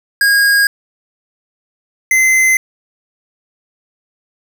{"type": "tone pair in turn", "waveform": "square", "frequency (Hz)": [1633, 2057], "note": ["G#6", "C7"], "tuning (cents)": [-30, -30], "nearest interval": "major third", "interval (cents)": 400, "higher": "second", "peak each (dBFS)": -9, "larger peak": "neither", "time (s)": [[0.21, 0.67], [2.11, 2.57]], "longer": "neither", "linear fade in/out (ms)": 2, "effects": ["7-bit"]}